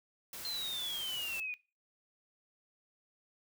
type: noise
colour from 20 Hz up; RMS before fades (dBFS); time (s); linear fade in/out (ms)
white; -45; 0.33-1.4; 2
type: exponential sweep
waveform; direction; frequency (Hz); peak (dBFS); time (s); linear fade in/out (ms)
sine; down; 4186 to 2439; -36; 0.45-1.54; 0
effects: noise-tail reverb RT60 0.3 s tail -21 dB re dry